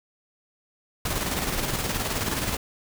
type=noise with tremolo; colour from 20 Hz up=pink; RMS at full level=-26 dBFS; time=1.05-2.57 s; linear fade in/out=5 ms; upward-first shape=square; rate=19 Hz; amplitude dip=40%; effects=none